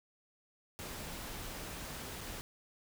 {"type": "noise with dropouts", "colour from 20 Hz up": "pink", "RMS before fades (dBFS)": -44, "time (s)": [0.79, 2.41], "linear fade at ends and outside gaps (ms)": 0, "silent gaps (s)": [2.208, 2.212], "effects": []}